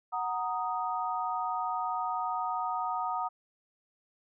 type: chord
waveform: sine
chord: D# minor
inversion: first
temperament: equal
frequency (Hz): 740 / 932.3 / 1244.5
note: F#5 / A#5 / D#6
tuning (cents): 0 / 0 / 0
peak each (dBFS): -34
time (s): 0.12-3.29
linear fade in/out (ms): 20
effects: none